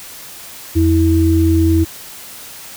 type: tone pair together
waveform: sine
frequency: 85.48 / 325.9 Hz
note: F2 / E4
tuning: -37 / -20 cents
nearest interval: octave + major seventh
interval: 2317 cents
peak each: -12 dBFS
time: 0.75-1.85 s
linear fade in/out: 20 ms
effects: white hiss -34 dBFS RMS until 2.76 s